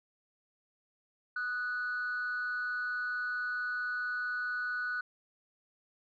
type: tone pair together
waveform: sine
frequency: 1244.5 / 1480 Hz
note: D#6 / F#6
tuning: 0 / 0 cents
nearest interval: minor third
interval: 300 cents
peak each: -40 / -31 dBFS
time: 1.36-5.01 s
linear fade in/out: 5 ms
effects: tanh soft clip ceiling -29 dBFS

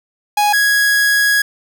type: tone pair in turn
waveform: 45% pulse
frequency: 830.6 / 1661.2 Hz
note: G#5 / G#6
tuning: 0 / 0 cents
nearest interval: octave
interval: 1200 cents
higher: second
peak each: -11 dBFS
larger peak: neither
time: 0.37-0.53 / 0.53-1.42 s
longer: second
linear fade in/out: 5 ms
effects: none

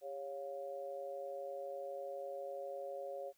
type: tone with amplitude modulation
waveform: sine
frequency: 554 Hz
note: C#5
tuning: 1 cent flat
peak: -37 dBFS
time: 0.01-3.33 s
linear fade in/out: 50 ms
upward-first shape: sine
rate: 152 Hz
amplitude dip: 95%
effects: white hiss -75 dBFS RMS until 3.37 s

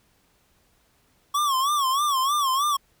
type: tone with vibrato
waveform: square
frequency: 1114 Hz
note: C#6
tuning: 8 cents sharp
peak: -21 dBFS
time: 1.34-2.77 s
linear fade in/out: 10 ms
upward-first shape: sine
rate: 3.2 Hz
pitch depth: 130 cents each way
effects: pink hiss -64 dBFS RMS until 3 s

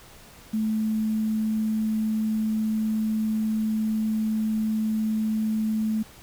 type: tone with quantisation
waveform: sine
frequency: 217.9 Hz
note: A3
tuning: 17 cents flat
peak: -22 dBFS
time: 0.53-6.03 s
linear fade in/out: 10 ms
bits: 8
effects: pink hiss -49 dBFS RMS until 6.22 s

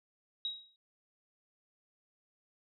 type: tone with exponential decay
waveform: sine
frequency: 3817 Hz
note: A#7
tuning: 40 cents sharp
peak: -31 dBFS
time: 0.45-0.76 s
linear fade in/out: 1 ms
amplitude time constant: 66 ms
effects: none

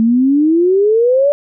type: exponential sweep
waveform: sine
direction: up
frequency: 220 to 587.3 Hz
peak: -8 dBFS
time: 0-1.32 s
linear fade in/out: 0 ms
effects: none

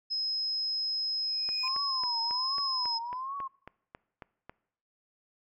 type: tone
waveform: sine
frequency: 5120 Hz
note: D#8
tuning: 49 cents sharp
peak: -29 dBFS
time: 0.1-2.99 s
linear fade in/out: 20 ms
type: tone with exponential growth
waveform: triangle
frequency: 2467 Hz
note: D#7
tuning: 15 cents flat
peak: -32 dBFS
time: 1.17-1.68 s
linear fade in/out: 1 ms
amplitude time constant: 110 ms
type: click train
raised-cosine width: 0.5 ms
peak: -28 dBFS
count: 12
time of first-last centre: 1.49-4.495 s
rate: 3.66 Hz
type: tone with vibrato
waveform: sine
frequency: 1014 Hz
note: B5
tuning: 45 cents sharp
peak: -34 dBFS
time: 1.63-3.48 s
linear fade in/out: 10 ms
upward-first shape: triangle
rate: 1.3 Hz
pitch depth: 190 cents each way
effects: noise-tail reverb RT60 0.7 s tail -22 dB re dry

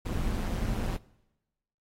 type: noise with amplitude modulation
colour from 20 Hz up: brown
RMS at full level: -27 dBFS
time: 0.05-0.97 s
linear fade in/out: 10 ms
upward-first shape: sine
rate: 179 Hz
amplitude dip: 70%
effects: noise-tail reverb RT60 1.0 s tail -22 dB re dry + AAC 48 kbps

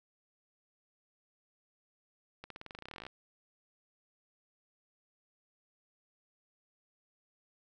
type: accelerating click train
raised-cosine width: 0.3 ms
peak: -29 dBFS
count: 20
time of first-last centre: 2.44-3.066 s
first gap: 63 ms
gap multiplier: 0.92
effects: none

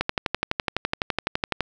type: click train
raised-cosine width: 0.3 ms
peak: -6 dBFS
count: 20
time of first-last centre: 0.01-1.607 s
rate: 11.9 Hz
effects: none

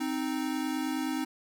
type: tone pair together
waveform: square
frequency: 261.6 / 311.1 Hz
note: C4 / D#4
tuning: 0 / 0 cents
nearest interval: minor third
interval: 300 cents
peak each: -33 / -33 dBFS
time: 0-1.25 s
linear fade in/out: 10 ms
effects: none

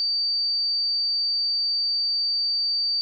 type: tone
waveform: sine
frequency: 4622 Hz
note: D8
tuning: 28 cents flat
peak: -21 dBFS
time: 0-3.01 s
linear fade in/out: 0 ms
effects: none

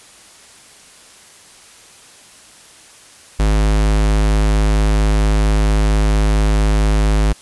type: tone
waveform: square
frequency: 52.2 Hz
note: G#1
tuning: 10 cents sharp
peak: -12 dBFS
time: 3.39-7.33 s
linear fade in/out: 10 ms
effects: white hiss -43 dBFS RMS until 7.41 s + resampled to 24000 Hz

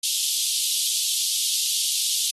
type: high-pass noise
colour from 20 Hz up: pink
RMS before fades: -24 dBFS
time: 0.03-2.31 s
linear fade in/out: 5 ms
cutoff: 3100 Hz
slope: 48 dB/octave
effects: AAC 32 kbps

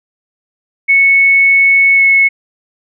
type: tone with pitch glide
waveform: sine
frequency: 2208 to 2194 Hz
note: C#7 to C#7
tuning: -7 to -18 cents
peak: -5 dBFS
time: 0.88-2.29 s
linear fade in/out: 20 ms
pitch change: -11 cents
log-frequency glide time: 1.95-2.02 s
effects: none

